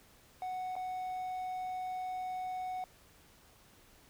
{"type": "tone with dropouts", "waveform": "triangle", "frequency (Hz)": 740, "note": "F#5", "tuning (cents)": 0, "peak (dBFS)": -34, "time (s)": [0.42, 2.84], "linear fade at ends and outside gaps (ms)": 1, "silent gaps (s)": [0.755, 0.764], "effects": ["pink hiss -62 dBFS RMS until 4.09 s"]}